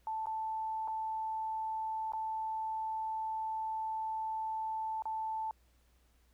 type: tone with dropouts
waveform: sine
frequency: 880 Hz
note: A5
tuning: in tune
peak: -34 dBFS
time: 0.07-5.51 s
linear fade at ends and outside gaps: 1 ms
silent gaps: 0.258-0.269 / 0.876-0.881 / 2.121-2.134 / 5.022-5.055 s
effects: added 60 Hz sine -66 dBFS peak until 6.33 s + pink hiss -73 dBFS RMS until 6.33 s